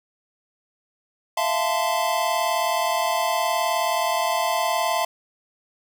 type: chord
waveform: square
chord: F major seventh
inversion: third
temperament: equal with one note detuned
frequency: 659.3 / 698.5 / 880 / 1032.7 Hz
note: E5 / F5 / A5 / C6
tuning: 0 / 0 / 0 / -23 cents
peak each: -27 dBFS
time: 1.37-5.05 s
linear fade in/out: 5 ms
effects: none